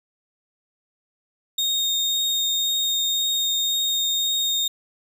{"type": "tone with vibrato", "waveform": "35% pulse", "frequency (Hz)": 3700, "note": "A#7", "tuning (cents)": -14, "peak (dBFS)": -19, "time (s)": [1.58, 4.68], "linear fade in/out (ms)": 5, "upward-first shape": "triangle", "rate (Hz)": 1.9, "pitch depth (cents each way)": 9, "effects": []}